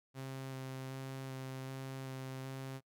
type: tone with vibrato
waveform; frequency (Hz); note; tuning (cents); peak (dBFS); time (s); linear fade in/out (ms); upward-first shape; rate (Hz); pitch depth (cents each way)
sawtooth; 132.6; C3; +23; -38; 0.14-2.81; 50; square; 1.3; 10
effects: noise-tail reverb RT60 0.1 s tail -24 dB re dry